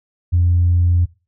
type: tone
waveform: sine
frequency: 87.31 Hz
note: F2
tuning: in tune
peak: -10 dBFS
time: 0.32-1.06 s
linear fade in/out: 20 ms
effects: noise-tail reverb RT60 0.3 s tail -20 dB re dry + tanh soft clip ceiling -7 dBFS